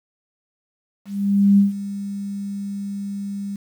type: tone with ADSR envelope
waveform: sine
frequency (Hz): 200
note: G3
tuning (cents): +35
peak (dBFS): -9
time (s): 1.05-3.56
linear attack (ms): 530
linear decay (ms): 140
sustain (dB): -16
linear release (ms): 4
effects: 8-bit